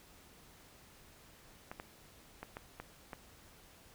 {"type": "clicks", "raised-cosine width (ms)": 0.5, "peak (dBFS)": -28, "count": 6, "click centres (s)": [1.715, 1.799, 2.43, 2.569, 2.8, 3.132], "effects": ["pink hiss -60 dBFS RMS until 3.94 s"]}